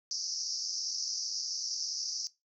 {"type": "band-pass noise", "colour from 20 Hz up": "white", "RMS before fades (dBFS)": -36, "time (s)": [0.11, 2.27], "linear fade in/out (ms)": 0, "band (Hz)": [4800, 6000], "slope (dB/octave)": 96, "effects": ["noise-tail reverb RT60 0.2 s tail -18 dB re dry"]}